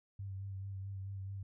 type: tone with vibrato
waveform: sine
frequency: 97.3 Hz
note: G2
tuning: 12 cents flat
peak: -40 dBFS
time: 0.19-1.43 s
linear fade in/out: 5 ms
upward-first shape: sine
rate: 4.6 Hz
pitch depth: 28 cents each way
effects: none